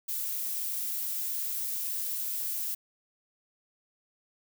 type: noise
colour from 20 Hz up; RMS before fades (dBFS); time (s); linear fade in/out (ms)
violet; -33; 0.08-2.75; 10
effects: none